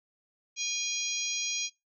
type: harmonic tone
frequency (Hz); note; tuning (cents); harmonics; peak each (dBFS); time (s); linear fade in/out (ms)
816; G#5; -31; 3 / 4 / 5 / 6 / 7 / 8; -35 / -38 / -39 / -42 / -36 / -36; 0.56-1.7; 50
effects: noise-tail reverb RT60 0.2 s tail -21 dB re dry